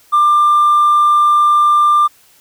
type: tone with hard clipping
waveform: triangle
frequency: 1191 Hz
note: D6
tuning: 24 cents sharp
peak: -7 dBFS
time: 0.12-2.08 s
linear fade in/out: 20 ms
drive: 2 dB
effects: white hiss -49 dBFS RMS until 2.4 s